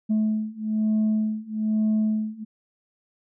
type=beating tone pair; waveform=sine; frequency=215.5 / 216.6 Hz; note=A3 / A3; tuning=-36 / -27 cents; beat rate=1.1 Hz; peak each=-23 / -22 dBFS; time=0.09-2.45 s; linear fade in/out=20 ms; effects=tanh soft clip ceiling -17 dBFS